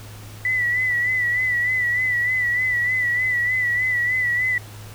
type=tone with vibrato; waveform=sine; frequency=1975.5 Hz; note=B6; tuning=in tune; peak=-18 dBFS; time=0.45-4.58 s; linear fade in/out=2 ms; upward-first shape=sine; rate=3.3 Hz; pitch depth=49 cents each way; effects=added 105 Hz sine -37 dBFS peak until 4.94 s + pink hiss -43 dBFS RMS until 4.94 s